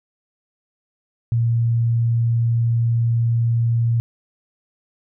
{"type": "tone", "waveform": "sine", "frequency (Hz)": 116.54, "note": "A#2", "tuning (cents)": 0, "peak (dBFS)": -15, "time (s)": [1.32, 4], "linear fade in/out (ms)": 0, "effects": []}